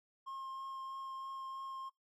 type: tone with vibrato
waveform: triangle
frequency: 1069 Hz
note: C6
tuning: 37 cents sharp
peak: -40 dBFS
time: 0.26-1.9 s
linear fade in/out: 20 ms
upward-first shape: triangle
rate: 3.1 Hz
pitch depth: 12 cents each way
effects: noise-tail reverb RT60 0.2 s tail -24 dB re dry